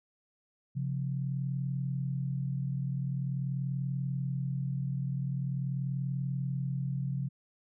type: tone pair together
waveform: sine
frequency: 134.4 / 174.84 Hz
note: C3 / F3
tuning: +47 / +2 cents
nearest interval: perfect fourth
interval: 455 cents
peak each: -31 / -37 dBFS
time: 0.75-7.29 s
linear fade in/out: 20 ms
effects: none